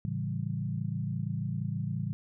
sine chord, A dominant seventh, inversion none, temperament equal, 110 / 138.59 / 164.81 / 196 Hz, A2 / C#3 / E3 / G3, 0 / 0 / 0 / 0 cents, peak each -35 / -35 / -36 / -38 dBFS, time 0.05-2.13 s, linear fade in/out 0 ms, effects none

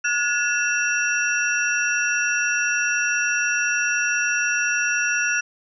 sine tone cluster, 1444 / 1698 / 2685 / 5710 Hz, F#6 / G#6 / E7 / F8, -43 / +38 / +31 / +37 cents, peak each -22 / -27 / -25 / -27 dBFS, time 0.04-5.41 s, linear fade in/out 10 ms, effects none

